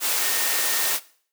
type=tone in noise; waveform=sine; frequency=1834 Hz; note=A#6; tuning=29 cents flat; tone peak=-33 dBFS; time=0.19-0.95 s; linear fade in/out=50 ms; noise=white; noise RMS=-23 dBFS; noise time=0-1 s; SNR=-13 dB; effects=noise-tail reverb RT60 0.5 s tail -19 dB re dry + high-pass 400 Hz 12 dB/octave